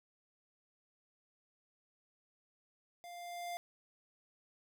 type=tone with level ramp; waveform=square; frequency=698.5 Hz; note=F5; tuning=in tune; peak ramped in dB=-49 to -39 dBFS; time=3.04-3.57 s; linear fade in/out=0 ms; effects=none